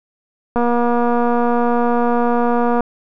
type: click train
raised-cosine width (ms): 1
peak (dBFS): -5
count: 538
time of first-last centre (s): 0.56-2.807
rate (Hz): 239
effects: none